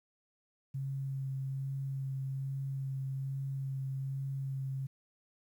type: tone with vibrato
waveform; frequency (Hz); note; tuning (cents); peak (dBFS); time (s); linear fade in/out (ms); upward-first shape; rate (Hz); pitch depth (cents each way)
sine; 135.2; C#3; -43; -34; 0.74-4.87; 10; sine; 1.2; 14
effects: 11-bit